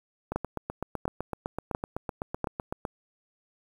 two click trains, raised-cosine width 1 ms, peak -13 / -17 dBFS, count 4 / 21, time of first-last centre 0.36-2.443 / 0.32-2.852 s, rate 1.44 / 7.9 Hz, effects 8-bit

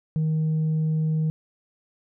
sine tone with tanh clipping, 157 Hz, D#3, 16 cents sharp, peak -21 dBFS, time 0.16-1.3 s, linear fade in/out 0 ms, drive 1 dB, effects none

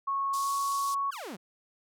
sine tone with pitch glide, 1100 to 1110.9 Hz, C#6 to C#6, -14 to +3 cents, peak -27 dBFS, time 0.07-1.11 s, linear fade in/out 10 ms, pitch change +17 cents, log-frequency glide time 0.35-0.54 s
pink band-pass noise, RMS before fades -41 dBFS, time 0.33-0.95 s, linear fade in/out 10 ms, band 4500 to 12000 Hz, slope 24 dB/octave
sawtooth exponential sweep, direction down, 1760 to 159.4 Hz, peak -34 dBFS, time 1.11-1.37 s, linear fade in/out 20 ms
effects none

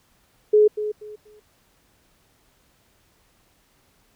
sine tone with echo, 423.2 Hz, G#4, 33 cents sharp, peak -11 dBFS, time 0.53-0.68 s, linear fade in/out 10 ms, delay 240 ms, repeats 3, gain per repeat -12 dB, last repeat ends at 1.4 s, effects pink hiss -62 dBFS RMS until 4.15 s

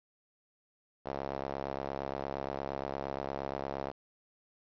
sawtooth tone with band-pass filter, 68.6 Hz, C#2, 17 cents flat, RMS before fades -38 dBFS, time 1.05-3.92 s, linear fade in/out 20 ms, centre 660 Hz, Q 1.6, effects resampled to 11025 Hz + 9-bit

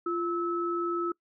sine tone pair together, 345.5 / 1300 Hz, F4 / E6, -19 / -24 cents, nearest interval octave + major seventh, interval 2295 cents, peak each -29 / -31 dBFS, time 0.06-1.12 s, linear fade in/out 5 ms, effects noise-tail reverb RT60 0.1 s tail -23 dB re dry

